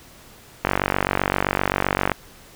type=click train; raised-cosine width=0.5 ms; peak=-3 dBFS; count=71; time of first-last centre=0.65-2.118 s; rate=47.7 Hz; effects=pink hiss -47 dBFS RMS until 2.55 s